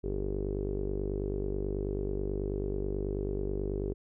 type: tone with low-pass filter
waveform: sawtooth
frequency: 49.23 Hz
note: G1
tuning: 8 cents sharp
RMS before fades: -33 dBFS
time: 0.03-3.94 s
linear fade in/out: 20 ms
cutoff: 400 Hz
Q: 7.7
effects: none